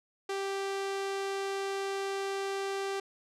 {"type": "tone", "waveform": "sawtooth", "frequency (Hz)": 392, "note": "G4", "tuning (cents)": 0, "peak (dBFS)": -28, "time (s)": [0.29, 3], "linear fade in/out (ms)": 5, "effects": ["low-pass 8000 Hz 12 dB/octave"]}